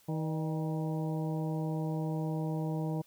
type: harmonic tone with a mistuned harmonic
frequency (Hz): 158.6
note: D#3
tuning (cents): +33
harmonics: 1 / 2 / 3 / 4 / 5 / 6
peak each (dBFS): -32 / -38 / -42 / -44 / -46 / -48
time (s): 0.08-3.02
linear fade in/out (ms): 10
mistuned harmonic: 4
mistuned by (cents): -65
effects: white hiss -64 dBFS RMS until 3.06 s